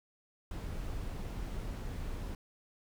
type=noise; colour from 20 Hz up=brown; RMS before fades=-39 dBFS; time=0.51-2.35 s; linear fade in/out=2 ms; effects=none